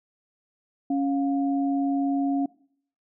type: tone pair together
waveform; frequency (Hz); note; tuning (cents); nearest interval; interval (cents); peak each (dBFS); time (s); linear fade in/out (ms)
sine; 277.2 / 706.6; C#4 / F5; 0 / +20; octave + major third; 1620; -22 / -31; 0.9-2.46; 5
effects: noise-tail reverb RT60 0.6 s tail -22 dB re dry